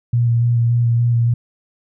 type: tone with vibrato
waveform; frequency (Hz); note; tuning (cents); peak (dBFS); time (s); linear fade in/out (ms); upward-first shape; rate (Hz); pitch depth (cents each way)
sine; 118.4; A#2; +27; -12; 0.13-1.34; 5; square; 3.5; 15
effects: none